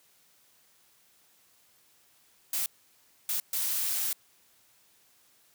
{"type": "noise bursts at uneven times", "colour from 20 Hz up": "blue", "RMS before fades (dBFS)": -30, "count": 3, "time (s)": [[2.53, 2.66], [3.29, 3.4], [3.53, 4.13]], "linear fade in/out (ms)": 2, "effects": ["white hiss -64 dBFS RMS until 5.54 s", "high-pass 60 Hz 12 dB/octave"]}